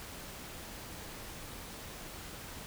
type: silence
effects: pink hiss -46 dBFS RMS until 2.66 s